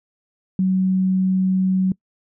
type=tone; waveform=sine; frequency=187.6 Hz; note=F#3; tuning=24 cents sharp; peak=-15 dBFS; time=0.59-1.92 s; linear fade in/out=2 ms; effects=noise-tail reverb RT60 0.1 s tail -24 dB re dry